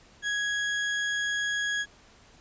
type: tone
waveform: 35% pulse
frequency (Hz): 1661.2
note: G#6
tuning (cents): 0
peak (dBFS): -25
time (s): 0.22-1.86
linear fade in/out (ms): 50
effects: pink hiss -56 dBFS RMS until 2.4 s + resampled to 16000 Hz